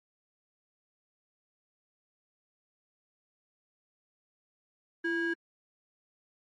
triangle ring-modulated tone, 649 Hz, E5, 27 cents flat, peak -23 dBFS, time 5.04-5.34 s, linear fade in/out 10 ms, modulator 986 Hz, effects MP3 48 kbps

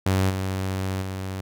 sawtooth tone with level steps, 95 Hz, F#2, 46 cents sharp, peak -15 / -21 / -25 dBFS, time 0.06-1.41 s, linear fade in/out 5 ms, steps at 0.29 / 1.01 s, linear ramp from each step 20 ms, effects none

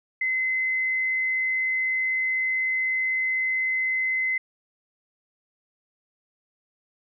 sine tone, 2049 Hz, C7, 37 cents flat, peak -22 dBFS, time 0.21-4.38 s, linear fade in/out 5 ms, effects none

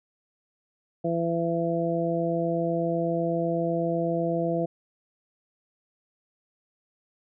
harmonic tone, 168 Hz, E3, 33 cents sharp, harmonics 1 / 2 / 3 / 4, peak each -29 / -29 / -29 / -29 dBFS, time 1.04-4.66 s, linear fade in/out 10 ms, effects none

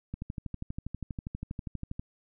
click train, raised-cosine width 5 ms, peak -23 dBFS, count 24, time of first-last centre 0.14-1.995 s, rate 12.4 Hz, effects none

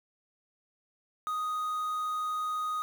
triangle tone with quantisation, 1246 Hz, D#6, 2 cents sharp, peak -28 dBFS, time 1.27-2.82 s, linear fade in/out 0 ms, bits 8, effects none

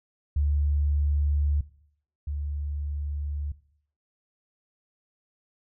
sine tone pair in turn, 72.8 / 72.8 Hz, D2 / D2, -15 / -15 cents, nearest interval unison, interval 0 cents, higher neither, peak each -21 / -28 dBFS, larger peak first, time 0.36-1.61 / 2.27-3.52 s, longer neither, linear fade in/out 5 ms, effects noise-tail reverb RT60 0.6 s tail -18 dB re dry

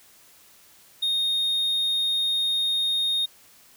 triangle tone, 3700 Hz, A#7, 14 cents flat, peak -20 dBFS, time 1.02-3.26 s, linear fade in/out 10 ms, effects white hiss -54 dBFS RMS until 3.76 s

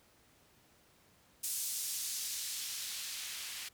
blue noise with band-pass filter sweep, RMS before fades -40 dBFS, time 1.43-3.69 s, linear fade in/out 10 ms, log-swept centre 7800 to 2300 Hz, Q 0.85, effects pink hiss -66 dBFS RMS until 3.73 s + high-pass 60 Hz 12 dB/octave

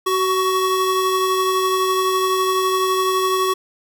square tone pair together, 376.3 / 1117 Hz, F#4 / C#6, +29 / +13 cents, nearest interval octave + perfect fifth, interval 1884 cents, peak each -20 dBFS, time 0.06-3.54 s, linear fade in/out 10 ms, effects none

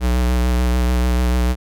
square tone with vibrato, 61.5 Hz, B1, 7 cents flat, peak -15 dBFS, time 0-1.56 s, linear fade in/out 50 ms, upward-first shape sine, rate 6.8 Hz, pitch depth 30 cents each way, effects none

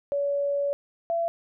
sine tone pair in turn, 567 / 674.3 Hz, C#5 / E5, +39 / +39 cents, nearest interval minor third, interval 300 cents, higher second, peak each -23 dBFS, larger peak neither, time 0.12-0.73 / 1.1-1.28 s, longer first, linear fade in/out 0 ms, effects none

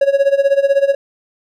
triangle tone with tremolo, 554.4 Hz, C#5, in tune, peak -5 dBFS, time 0.01-0.95 s, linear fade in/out 5 ms, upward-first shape sine, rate 16 Hz, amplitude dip 85%, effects none

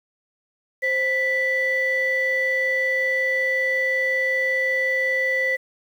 sine tone pair together, 523.6 / 1975.5 Hz, C5 / B6, +1 / 0 cents, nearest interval octave + major seventh, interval 2299 cents, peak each -24 / -19 dBFS, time 0.82-5.57 s, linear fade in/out 20 ms, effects tanh soft clip ceiling -14 dBFS + 8-bit

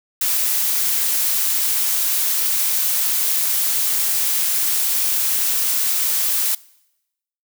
blue noise, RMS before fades -19 dBFS, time 0.21-6.55 s, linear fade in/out 5 ms, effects noise-tail reverb RT60 0.9 s tail -23 dB re dry

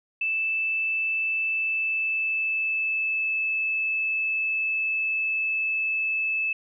sine tone with pitch glide, 2637 to 2616 Hz, E7 to E7, 0 to -14 cents, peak -23 dBFS, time 0.21-6.53 s, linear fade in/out 5 ms, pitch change -14 cents, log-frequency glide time 1.49-3.34 s, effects none

